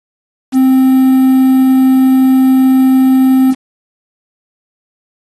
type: tone with quantisation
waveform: triangle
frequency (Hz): 261.6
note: C4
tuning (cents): 0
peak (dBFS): -3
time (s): 0.52-3.55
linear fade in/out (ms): 50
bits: 5
effects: AAC 32 kbps